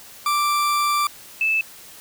40% pulse / sine tone pair in turn, 1174.7 / 2626 Hz, D6 / E7, 0 / -7 cents, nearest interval octave + major second, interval 1393 cents, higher second, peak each -17 dBFS, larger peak neither, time 0.26-1.07 / 1.41-1.61 s, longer first, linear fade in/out 2 ms, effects white hiss -43 dBFS RMS until 2 s

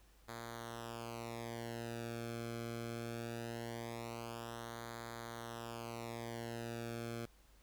sawtooth tone with flanger, 116.54 Hz, A#2, in tune, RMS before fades -45 dBFS, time 0.28-7.26 s, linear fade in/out 10 ms, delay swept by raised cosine 0.36 to 1.08 ms, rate 0.21 Hz, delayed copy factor -0.85, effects added 50 Hz sine -64 dBFS peak until 7.62 s + pink hiss -69 dBFS RMS until 7.62 s

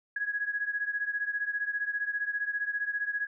sine beating tone pair, 1661.2 / 1676.2 Hz, G#6 / G#6, 0 / +16 cents, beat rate 15 Hz, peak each -31 / -34 dBFS, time 0.16-3.27 s, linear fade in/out 5 ms, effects none

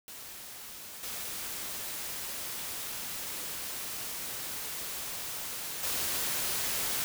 white noise with level steps, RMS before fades -45 / -38 / -32 dBFS, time 0.08-7.04 s, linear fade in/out 0 ms, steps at 1.03 / 5.83 s, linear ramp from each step 5 ms, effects none

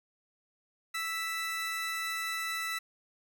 30% pulse tone pair together, 1318.5 / 1975.5 Hz, E6 / B6, 0 / 0 cents, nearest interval perfect fifth, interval 700 cents, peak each -34 / -32 dBFS, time 0.94-2.79 s, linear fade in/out 10 ms, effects none

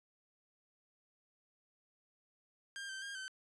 sawtooth tone with pitch steps, 1601 / 1556 / 1612 / 1537 Hz, G6 / G6 / G6 / G6, +36 / -13 / +48 / -35 cents, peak -39 dBFS, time 2.76-3.28 s, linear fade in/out 0 ms, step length 130 ms, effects resampled to 22050 Hz

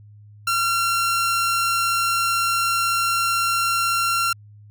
sawtooth tone, 1369 Hz, F6, 35 cents flat, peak -15 dBFS, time 0.47-4.33 s, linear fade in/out 5 ms, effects added 104 Hz sine -43 dBFS peak until 4.7 s

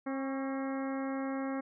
harmonic tone with a mistuned harmonic, 268.8 Hz, C4, 47 cents sharp, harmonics 1 / 2 / 3 / 4 / 5 / 6 / 7 / 8, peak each -34 / -40 / -44 / -46 / -48 / -50 / -51 / -52 dBFS, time 0.06-1.61 s, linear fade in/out 10 ms, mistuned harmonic 4, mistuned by +48 cents, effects none

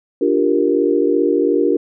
sine chord, G minor seventh, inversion second, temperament equal, 293.7 / 349.2 / 392 / 466.2 Hz, D4 / F4 / G4 / Bb4, 0 / 0 / 0 / 0 cents, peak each -18 dBFS, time 0.21-1.77 s, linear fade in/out 5 ms, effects none

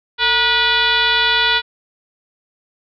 sine tone with frequency modulation, 2446 Hz, D#7, 30 cents flat, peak -12 dBFS, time 0.18-1.62 s, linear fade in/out 50 ms, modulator 499 Hz, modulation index 3.1, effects none

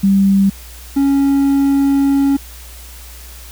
sine / triangle tone pair in turn, 196 / 277.2 Hz, G3 / C#4, 0 / 0 cents, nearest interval tritone, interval 600 cents, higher second, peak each -8 dBFS, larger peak neither, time 0.03-0.5 / 0.96-2.37 s, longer second, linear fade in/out 10 ms, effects added 60 Hz sine -34 dBFS peak until 3.51 s + white hiss -38 dBFS RMS until 3.51 s

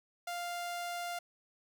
sawtooth tone, 698.5 Hz, F5, in tune, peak -33 dBFS, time 0.27-1.19 s, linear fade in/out 5 ms, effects none

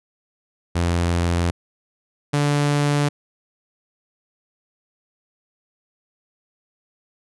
sawtooth tone pair in turn, 86.1 / 145.26 Hz, F2 / D3, -24 / -19 cents, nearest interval major sixth, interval 905 cents, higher second, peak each -14 / -13 dBFS, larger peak second, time 0.75-1.51 / 2.33-3.09 s, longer neither, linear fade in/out 10 ms, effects resampled to 24000 Hz

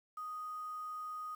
sine tone with quantisation, 1244.5 Hz, D#6, in tune, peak -40 dBFS, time 0.17-1.35 s, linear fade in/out 5 ms, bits 10, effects none

